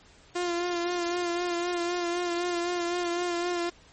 sawtooth tone with vibrato, 349.2 Hz, F4, in tune, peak -23 dBFS, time 0.35-3.7 s, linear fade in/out 10 ms, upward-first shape sine, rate 3.9 Hz, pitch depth 31 cents each way, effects pink hiss -56 dBFS RMS until 3.92 s + MP3 32 kbps

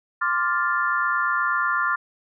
sine chord, D minor seventh, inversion third, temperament equal, 1046.5 / 1174.7 / 1396.9 / 1760 Hz, C6 / D6 / F6 / A6, 0 / 0 / 0 / 0 cents, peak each -27 / -26 / -23 / -27 dBFS, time 0.21-1.96 s, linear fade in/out 10 ms, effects none

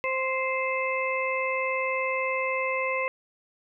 harmonic tone, 523.3 Hz, C5, in tune, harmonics 1 / 2 / 4 / 5, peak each -29 / -31 / -30 / -33 dBFS, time 0.04-3.08 s, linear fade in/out 0 ms, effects none

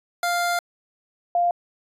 25% pulse / sine tone pair in turn, 698.5 / 698.5 Hz, F5 / F5, 0 / 0 cents, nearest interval unison, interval 0 cents, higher neither, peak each -17 dBFS, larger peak neither, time 0.23-0.59 / 1.35-1.51 s, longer first, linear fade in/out 2 ms, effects resampled to 32000 Hz

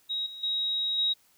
sine tone with level steps, 3805 Hz, A#7, 35 cents sharp, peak -28 / -39 / -26 / -23 dBFS, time 0.09-1.14 s, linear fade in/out 20 ms, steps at 0.26 / 0.43 / 0.98 s, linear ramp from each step 5 ms, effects white hiss -64 dBFS RMS until 1.37 s

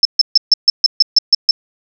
sine tone bursts, 5274 Hz, E8, in tune, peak -4 dBFS, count 10, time 0.03-1.51 s, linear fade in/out 2 ms, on 22 ms, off 140 ms, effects none

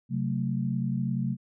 sine chord, F# diminished, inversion second, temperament just, 133.2 / 185 / 222 Hz, C3 / F#3 / A3, +31 / 0 / +16 cents, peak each -29 / -31 / -31 dBFS, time 0.09-1.37 s, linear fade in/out 50 ms, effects none

